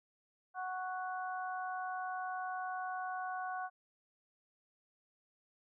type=harmonic tone; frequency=370 Hz; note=F#4; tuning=in tune; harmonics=2 / 3 / 4; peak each=-39 / -44 / -44 dBFS; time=0.54-3.7 s; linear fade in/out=50 ms; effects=none